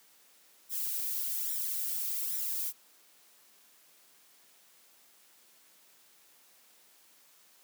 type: noise with flanger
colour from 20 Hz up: violet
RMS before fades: -34 dBFS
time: 0.69-2.73 s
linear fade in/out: 50 ms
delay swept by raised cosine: 0.53 to 2.63 ms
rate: 1.2 Hz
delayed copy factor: +0.7
effects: white hiss -62 dBFS RMS until 7.63 s + high-pass 200 Hz 12 dB/octave